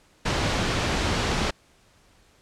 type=low-pass noise; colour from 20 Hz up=pink; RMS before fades=-25 dBFS; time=0.25-1.51 s; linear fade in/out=10 ms; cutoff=5500 Hz; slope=12 dB/octave; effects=pink hiss -59 dBFS RMS until 2.41 s + low-pass 9000 Hz 12 dB/octave